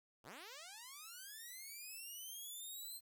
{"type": "linear sweep", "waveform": "5% pulse", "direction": "up", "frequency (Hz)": [75.2, 4186], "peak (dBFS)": -40, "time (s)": [0.23, 3.01], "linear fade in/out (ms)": 50, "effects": ["12-bit"]}